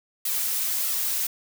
blue noise with flanger, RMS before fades -26 dBFS, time 0.25-1.27 s, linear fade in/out 5 ms, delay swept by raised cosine 1.5 to 4.1 ms, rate 1.6 Hz, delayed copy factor +0.55, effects none

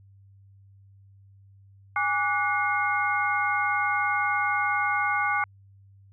sine tone cluster, 823 / 1160 / 1468 / 2142 Hz, G#5 / D6 / F#6 / C7, -16 / -22 / -14 / +40 cents, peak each -28 dBFS, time 1.96-5.44 s, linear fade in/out 2 ms, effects added 98 Hz sine -51 dBFS peak until 6.12 s

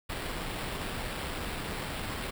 pink noise with sample-and-hold, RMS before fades -36 dBFS, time 0.09-2.31 s, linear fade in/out 10 ms, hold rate 6300 Hz, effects none

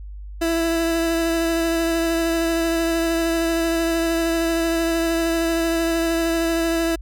30% pulse tone with vibrato, 331.6 Hz, E4, 10 cents sharp, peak -16 dBFS, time 0.41-6.96 s, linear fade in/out 10 ms, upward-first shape sine, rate 13 Hz, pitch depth 14 cents each way, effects added 50 Hz sine -32 dBFS peak until 7.01 s

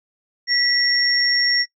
sine tone pair together, 1954 / 5527 Hz, B6 / F8, -19 / -19 cents, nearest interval octave + tritone, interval 1800 cents, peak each -20 / -17 dBFS, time 0.47-1.66 s, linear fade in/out 50 ms, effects noise-tail reverb RT60 0.1 s tail -20 dB re dry

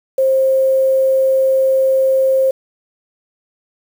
sine tone with quantisation, 530 Hz, C5, 22 cents sharp, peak -10 dBFS, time 0.18-2.51 s, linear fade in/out 5 ms, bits 6, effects none

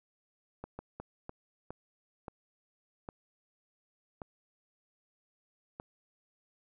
slowing click train, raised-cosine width 1 ms, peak -27 dBFS, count 9, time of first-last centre 0.64-5.799 s, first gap 150 ms, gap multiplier 1.4, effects none

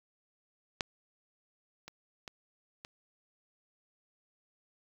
clicks, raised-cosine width 0.2 ms, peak -13 / -29 / -25 / -27 dBFS, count 4, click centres 0.808 / 1.88 / 2.278 / 2.849 s, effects 8-bit

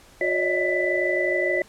sine tone cluster, 361.1 / 559 / 611 / 638 / 1990 Hz, F#4 / C#5 / D#5 / D#5 / B6, -42 / +14 / -32 / +43 / +13 cents, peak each -26 / -27 / -28 / -32 / -24 dBFS, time 0.21-1.62 s, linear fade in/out 2 ms, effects pink hiss -51 dBFS RMS until 1.68 s + low-pass 11000 Hz 12 dB/octave

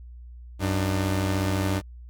sawtooth tone pair together, 94.6 / 300.6 Hz, F#2 / D4, +39 / +40 cents, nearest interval octave + minor sixth, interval 2001 cents, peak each -20 / -25 dBFS, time 0.59-1.82 s, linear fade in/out 50 ms, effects added 60 Hz sine -40 dBFS peak until 2.09 s

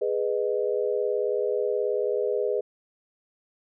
sine chord, G# minor, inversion none, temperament equal with one note detuned, 415.3 / 493.9 / 617.6 Hz, G#4 / B4 / D#5, 0 / 0 / -13 cents, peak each -26 / -27 / -31 dBFS, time 0.01-2.61 s, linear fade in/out 10 ms, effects none

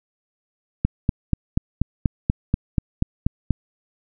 click train, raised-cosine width 5 ms, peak -5 dBFS, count 12, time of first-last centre 0.85-3.507 s, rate 4.14 Hz, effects none

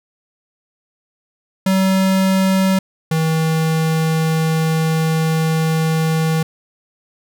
square tone pair in turn, 190.4 / 160.11 Hz, F#3 / D#3, +50 / +50 cents, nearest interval minor third, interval 300 cents, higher first, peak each -13 / -15 dBFS, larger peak first, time 1.66-2.79 / 3.11-6.43 s, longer second, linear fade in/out 5 ms, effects none

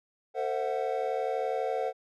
triangle chord, F# half-diminished seventh, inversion first, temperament equal with one note detuned, 451.3 / 523.3 / 659.3 / 740 Hz, A4 / C5 / E5 / F#5, +44 / 0 / 0 / 0 cents, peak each -31 / -31 / -35 / -31 dBFS, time 0.34-1.93 s, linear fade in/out 50 ms, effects none

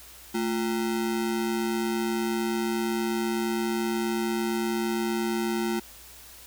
square ring-modulated tone, 285.5 Hz, D4, 49 cents flat, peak -23 dBFS, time 0.34-5.8 s, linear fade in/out 10 ms, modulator 64.3 Hz, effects added 60 Hz sine -55 dBFS peak until 6.46 s + white hiss -48 dBFS RMS until 6.46 s

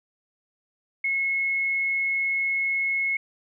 sine tone, 2178 Hz, C#7, 31 cents flat, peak -22 dBFS, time 1.04-3.17 s, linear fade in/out 5 ms, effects none

